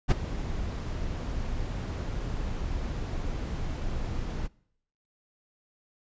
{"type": "noise with ADSR envelope", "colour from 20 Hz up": "brown", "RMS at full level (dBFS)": -17, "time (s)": [0.08, 4.48], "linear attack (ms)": 35, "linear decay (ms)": 12, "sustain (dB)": -15, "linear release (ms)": 21, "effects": ["noise-tail reverb RT60 0.7 s tail -24 dB re dry", "resampled to 16000 Hz"]}